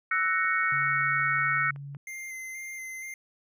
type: chord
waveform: sine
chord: F# dominant seventh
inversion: third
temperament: equal with one note detuned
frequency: 1318.5 / 1487.7 / 1864.7 / 2217 Hz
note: E6 / F#6 / A#6 / C#7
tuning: 0 / +9 / 0 / 0 cents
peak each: -29 dBFS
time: 0.11-1.71 s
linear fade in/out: 5 ms
type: click train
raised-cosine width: 0.5 ms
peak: -35 dBFS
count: 10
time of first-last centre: 0.26-1.949 s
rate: 5.33 Hz
type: tone with pitch glide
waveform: sine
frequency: 138.59 to 140.93 Hz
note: C#3 to C#3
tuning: 0 to +29 cents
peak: -37 dBFS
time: 0.72-1.97 s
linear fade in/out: 2 ms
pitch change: +29 cents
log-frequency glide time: 1.53-1.81 s
type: tone with vibrato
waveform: square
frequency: 2084 Hz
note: C7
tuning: 7 cents flat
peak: -37 dBFS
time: 2.07-3.14 s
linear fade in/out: 2 ms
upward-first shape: square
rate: 2.1 Hz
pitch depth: 16 cents each way
effects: none